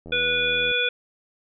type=click train; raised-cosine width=2 ms; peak=-27 dBFS; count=55; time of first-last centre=0.06-0.714 s; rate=82.6 Hz
type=harmonic tone; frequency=490 Hz; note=B4; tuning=14 cents flat; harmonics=1 / 3 / 5 / 7; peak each=-28 / -26 / -24 / -25 dBFS; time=0.12-0.89 s; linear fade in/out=5 ms
effects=none